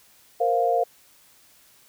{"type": "chord", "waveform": "sine", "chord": "Bb suspended second", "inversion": "none", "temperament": "just", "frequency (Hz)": [466.2, 524.4, 699.2], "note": ["Bb4", "C5", "F5"], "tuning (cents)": [0, 4, 2], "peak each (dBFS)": [-24, -26, -21], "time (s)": [0.4, 0.84], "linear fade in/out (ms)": 10, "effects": ["white hiss -56 dBFS RMS until 1.88 s"]}